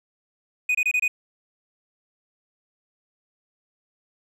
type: tone bursts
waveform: triangle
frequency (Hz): 2486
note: D#7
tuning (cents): -2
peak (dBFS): -17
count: 5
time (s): 0.69-1.08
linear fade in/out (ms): 5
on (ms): 58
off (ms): 25
effects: none

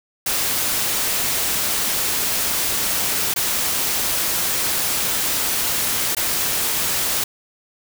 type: noise with dropouts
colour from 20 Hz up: white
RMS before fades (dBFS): -21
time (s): 0.26-7.24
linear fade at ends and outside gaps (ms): 5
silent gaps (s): 3.34-3.36 / 6.15-6.167
effects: none

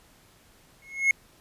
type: tone with exponential growth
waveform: triangle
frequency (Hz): 2172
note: C#7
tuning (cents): -36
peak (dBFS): -13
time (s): 0.82-1.11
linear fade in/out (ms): 2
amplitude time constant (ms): 63
effects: pink hiss -58 dBFS RMS until 1.4 s + resampled to 32000 Hz

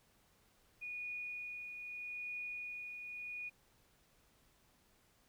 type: tone with tremolo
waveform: sine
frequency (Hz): 2457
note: D#7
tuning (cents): -22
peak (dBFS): -40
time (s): 0.81-3.5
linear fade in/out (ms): 20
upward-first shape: triangle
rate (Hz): 0.8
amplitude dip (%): 45
effects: pink hiss -71 dBFS RMS until 5.28 s

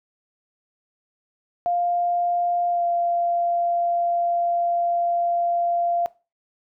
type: tone with pitch glide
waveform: sine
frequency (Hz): 700 to 691.6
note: F5 to F5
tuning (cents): +4 to -17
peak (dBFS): -19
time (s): 1.66-6.06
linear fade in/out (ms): 0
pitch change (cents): -21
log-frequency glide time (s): 2.7-2.84
effects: noise-tail reverb RT60 0.3 s tail -20 dB re dry

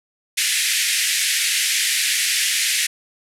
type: band-pass noise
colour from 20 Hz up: pink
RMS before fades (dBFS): -20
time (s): 0.37-2.87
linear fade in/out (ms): 10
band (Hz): 1800 to 12000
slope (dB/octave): 48
effects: none

